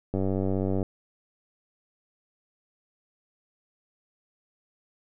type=click train; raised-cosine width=2 ms; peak=-15 dBFS; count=67; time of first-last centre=0.14-0.828 s; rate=95.9 Hz; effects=none